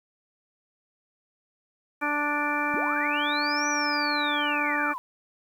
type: harmonic tone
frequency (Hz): 293.7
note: D4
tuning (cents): 0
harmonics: 1 / 2 / 3 / 4 / 5 / 6 / 8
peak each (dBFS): -32 / -36 / -31 / -31 / -31 / -33 / -31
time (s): 2.01-4.94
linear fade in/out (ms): 20
type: linear two-way sweep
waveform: sine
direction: up then down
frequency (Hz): 187.3 to 5960 to 954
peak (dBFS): -31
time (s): 2.74-4.98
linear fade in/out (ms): 0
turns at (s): 3.68
effects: 9-bit